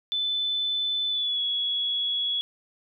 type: tone with pitch glide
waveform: sine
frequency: 3510 to 3361 Hz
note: A7 to G#7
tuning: -5 to +20 cents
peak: -24 dBFS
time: 0.12-2.41 s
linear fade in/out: 0 ms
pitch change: -75 cents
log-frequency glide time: 1.09-1.41 s
effects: none